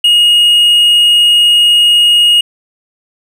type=tone; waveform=triangle; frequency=2872 Hz; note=F7; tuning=48 cents sharp; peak=-3 dBFS; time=0.04-2.41 s; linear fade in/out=5 ms; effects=none